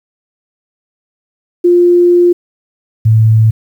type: tone pair in turn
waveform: sine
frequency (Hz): 351.1 / 110.59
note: F4 / A2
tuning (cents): +9 / +9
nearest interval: octave + minor sixth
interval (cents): 2000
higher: first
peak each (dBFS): -4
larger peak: neither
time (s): 1.64-2.33 / 3.05-3.51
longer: first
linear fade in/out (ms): 10
effects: 7-bit